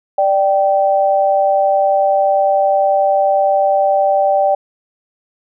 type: tone pair together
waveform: sine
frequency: 590.1 / 779 Hz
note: D5 / G5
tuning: +8 / -11 cents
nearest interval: perfect fourth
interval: 481 cents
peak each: -13 dBFS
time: 0.18-4.55 s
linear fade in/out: 5 ms
effects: none